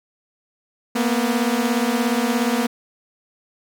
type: beating tone pair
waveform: sawtooth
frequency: 230.2 / 247.2 Hz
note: A#3 / B3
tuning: -22 / +2 cents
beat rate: 17 Hz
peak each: -17 dBFS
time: 0.95-2.67 s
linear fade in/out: 10 ms
effects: none